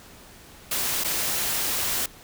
white noise with dropouts, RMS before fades -26 dBFS, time 0.71-2.06 s, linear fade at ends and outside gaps 5 ms, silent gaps 1.038-1.045 s, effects pink hiss -48 dBFS RMS until 2.23 s

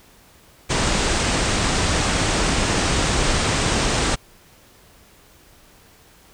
pink low-pass noise, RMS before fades -20 dBFS, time 0.69-4.16 s, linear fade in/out 20 ms, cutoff 9000 Hz, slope 96 dB/octave, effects pink hiss -51 dBFS RMS until 6.33 s

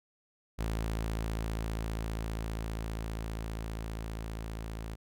sawtooth tone with level ramp, 55 Hz, A1, in tune, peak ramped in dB -27 to -34 dBFS, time 0.58-4.96 s, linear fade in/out 20 ms, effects none

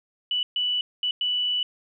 sine tone bursts at uneven times, 2964 Hz, F#7, 2 cents sharp, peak -22 dBFS, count 4, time 0.31-0.43 / 0.56-0.81 / 1.03-1.11 / 1.21-1.63 s, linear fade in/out 2 ms, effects none

